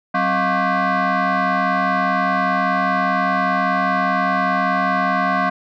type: tone with frequency modulation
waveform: sine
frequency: 187 Hz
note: F#3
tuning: 19 cents sharp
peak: -13 dBFS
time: 0.14-5.5 s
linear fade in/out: 10 ms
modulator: 449 Hz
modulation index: 3.2
effects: tanh soft clip ceiling -14 dBFS